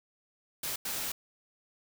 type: noise bursts at uneven times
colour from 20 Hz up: white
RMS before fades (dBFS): -35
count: 2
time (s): 0.63-0.76 / 0.85-1.12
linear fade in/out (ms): 5
effects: none